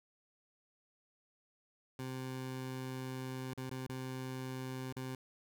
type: tone with dropouts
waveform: 20% pulse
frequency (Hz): 129.9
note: C3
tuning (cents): -12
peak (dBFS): -35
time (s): 1.99-5.15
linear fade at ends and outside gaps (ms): 2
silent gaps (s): 3.536-3.576 / 3.694-3.713 / 3.867-3.894 / 4.925-4.965
effects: none